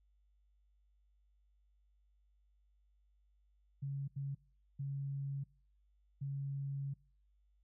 sine tone bursts at uneven times, 138.7 Hz, C#3, 1 cent sharp, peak -37 dBFS, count 4, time 3.82-4.08 / 4.16-4.35 / 4.79-5.44 / 6.21-6.94 s, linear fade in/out 10 ms, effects noise-tail reverb RT60 0.5 s tail -24 dB re dry + added 50 Hz sine -69 dBFS peak until 7.63 s

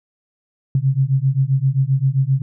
sine beating tone pair, 130.81 / 138.41 Hz, C3 / C#3, 0 / -2 cents, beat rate 7.6 Hz, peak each -17 dBFS, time 0.75-2.42 s, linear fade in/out 2 ms, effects none

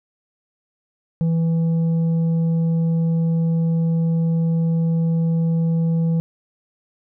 sine tone with tanh clipping, 164.81 Hz, E3, in tune, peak -17 dBFS, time 1.21-6.2 s, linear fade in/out 0 ms, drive 5 dB, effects none

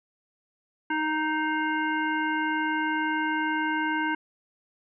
harmonic tone with a mistuned harmonic, 311.1 Hz, D#4, in tune, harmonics 1 / 3 / 5 / 7 / 9, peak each -29 / -29 / -29 / -36 / -40 dBFS, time 0.9-4.15 s, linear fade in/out 5 ms, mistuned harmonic 7, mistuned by -35 cents, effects none

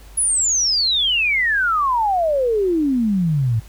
sine exponential sweep, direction down, 10590 to 106.5 Hz, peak -15 dBFS, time 0.17-3.6 s, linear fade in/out 10 ms, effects added 50 Hz sine -39 dBFS peak until 3.68 s + pink hiss -48 dBFS RMS until 3.68 s

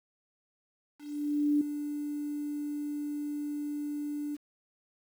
sine tone with ADSR envelope, 293.7 Hz, D4, in tune, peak -22 dBFS, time 0.98-4.37 s, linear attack 630 ms, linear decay 4 ms, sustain -10 dB, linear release 25 ms, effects 9-bit

